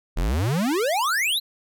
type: exponential sweep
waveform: square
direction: up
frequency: 36.01 to 4186 Hz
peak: -21 dBFS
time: 0.16-1.4 s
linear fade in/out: 20 ms
effects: none